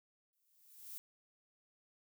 violet noise with exponential growth, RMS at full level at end -45 dBFS, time 0.33-0.98 s, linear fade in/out 0 ms, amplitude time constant 140 ms, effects none

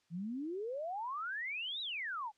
sine exponential two-way sweep, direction up then down, 159.2 to 3959 to 806 Hz, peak -37 dBFS, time 0.1-2.32 s, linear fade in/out 50 ms, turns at 1.81 s, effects white hiss -75 dBFS RMS until 2.37 s + low-pass 6000 Hz 12 dB/octave

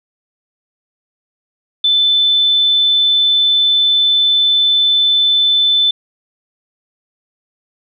sine tone, 3520 Hz, A7, in tune, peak -9 dBFS, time 1.84-5.91 s, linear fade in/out 5 ms, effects none

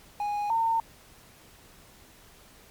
triangle / sine tone pair in turn, 826 / 908.9 Hz, G#5 / A#5, -10 / -44 cents, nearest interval major second, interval 166 cents, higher second, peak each -25 / -22 dBFS, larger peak second, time 0.2-0.5 / 0.5-0.8 s, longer neither, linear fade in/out 2 ms, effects pink hiss -54 dBFS RMS until 2.7 s + MP3 96 kbps

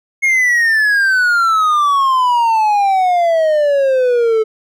triangle exponential sweep, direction down, 2169 to 432.7 Hz, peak -8 dBFS, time 0.22-4.44 s, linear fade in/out 20 ms, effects none

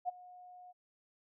sine tone with ADSR envelope, 723 Hz, F#5, 40 cents flat, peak -30 dBFS, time 0.05-0.73 s, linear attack 36 ms, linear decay 16 ms, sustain -21 dB, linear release 27 ms, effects none

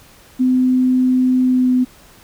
sine tone with pitch glide, 255.1 to 252.6 Hz, C4 to B3, -44 to +39 cents, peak -11 dBFS, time 0.39-1.85 s, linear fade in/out 20 ms, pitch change -17 cents, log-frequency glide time 1.43-1.73 s, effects pink hiss -46 dBFS RMS until 2.23 s

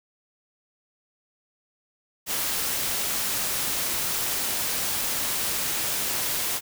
white noise, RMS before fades -27 dBFS, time 2.26-6.61 s, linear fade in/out 50 ms, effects none

